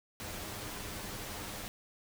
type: noise with comb filter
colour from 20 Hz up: pink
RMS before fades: -42 dBFS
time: 0.2-1.68 s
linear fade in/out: 0 ms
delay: 9.8 ms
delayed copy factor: +0.5
effects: none